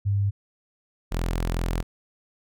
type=tone pair in turn; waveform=sine / sawtooth; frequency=100 / 42.58 Hz; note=G2 / F1; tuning=+35 / -43 cents; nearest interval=octave + minor third; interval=1478 cents; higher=first; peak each=-20 dBFS; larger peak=neither; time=0.05-0.31 / 1.11-1.83 s; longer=second; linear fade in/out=20 ms; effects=none